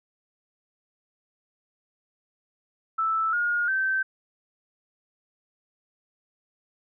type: tone with pitch steps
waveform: sine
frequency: 1318 / 1429 / 1549.4 Hz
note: E6 / F6 / G6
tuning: -1 / +39 / -21 cents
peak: -22 dBFS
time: 2.98-4.03 s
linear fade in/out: 10 ms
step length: 350 ms
effects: none